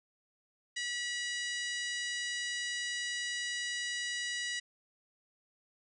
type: harmonic tone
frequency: 970 Hz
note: B5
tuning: 31 cents flat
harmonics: 2 / 3 / 4 / 5 / 6 / 7 / 8 / 9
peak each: -37 / -41 / -43 / -45 / -47 / -48 / -49 / -50 dBFS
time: 0.76-4.6 s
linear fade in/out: 10 ms
effects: none